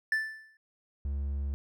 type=tone with exponential decay; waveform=triangle; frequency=1760 Hz; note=A6; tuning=in tune; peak=-21 dBFS; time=0.12-0.57 s; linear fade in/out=2 ms; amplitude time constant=96 ms
type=tone; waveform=triangle; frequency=70 Hz; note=C#2; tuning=18 cents sharp; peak=-28 dBFS; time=1.05-1.54 s; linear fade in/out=0 ms
effects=none